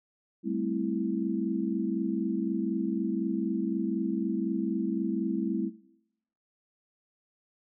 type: chord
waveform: sine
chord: A minor seventh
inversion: third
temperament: equal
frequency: 196 / 220 / 261.6 / 329.6 Hz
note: G3 / A3 / C4 / E4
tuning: 0 / 0 / 0 / 0 cents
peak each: -33 / -34 / -34 / -32 dBFS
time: 0.43-5.71 s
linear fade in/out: 50 ms
effects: noise-tail reverb RT60 0.8 s tail -19 dB re dry